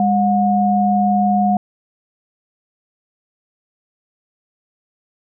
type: tone pair together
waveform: sine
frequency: 202.8 / 723.4 Hz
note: G#3 / F#5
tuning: -41 / -39 cents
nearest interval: octave + minor seventh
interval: 2202 cents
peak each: -15 dBFS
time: 0-1.57 s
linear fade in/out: 2 ms
effects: none